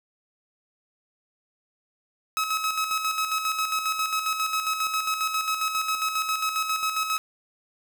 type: tone with tremolo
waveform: sawtooth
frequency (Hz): 1283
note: E6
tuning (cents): -47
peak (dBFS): -19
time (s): 2.37-7.18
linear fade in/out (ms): 0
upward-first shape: square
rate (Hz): 7.4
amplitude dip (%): 50
effects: none